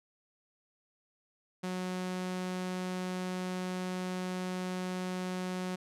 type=tone; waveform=sawtooth; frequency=183.3 Hz; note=F#3; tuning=16 cents flat; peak=-30 dBFS; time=1.63-5.76 s; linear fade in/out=10 ms; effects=low-pass 10000 Hz 12 dB/octave